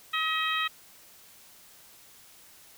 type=harmonic tone; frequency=636 Hz; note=D#5; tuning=38 cents sharp; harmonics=2 / 3 / 4 / 5 / 6; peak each=-30 / -32 / -33 / -34 / -35 dBFS; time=0.13-0.68 s; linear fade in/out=10 ms; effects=white hiss -54 dBFS RMS until 2.77 s